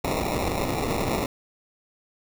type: noise with sample-and-hold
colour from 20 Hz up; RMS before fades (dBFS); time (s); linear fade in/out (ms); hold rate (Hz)
violet; -26; 0.04-1.26; 2; 1575
effects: none